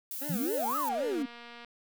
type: noise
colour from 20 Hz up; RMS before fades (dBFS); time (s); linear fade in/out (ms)
violet; -38; 0.11-0.89; 2
type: tone with vibrato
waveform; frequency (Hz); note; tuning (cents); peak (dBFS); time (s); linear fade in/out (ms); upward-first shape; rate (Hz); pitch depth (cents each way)
25% pulse; 261.8; C4; +1; -34; 0.21-1.23; 10; sine; 3.8; 230
type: exponential two-way sweep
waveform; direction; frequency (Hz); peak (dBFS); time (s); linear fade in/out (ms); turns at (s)
sine; up then down; 148.7 to 1318.5 to 245.5; -29; 0.29-1.26; 10; 0.76
type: click train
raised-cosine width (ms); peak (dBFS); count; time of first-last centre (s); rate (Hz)
0.3; -32; 178; 0.9-1.647; 237
effects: none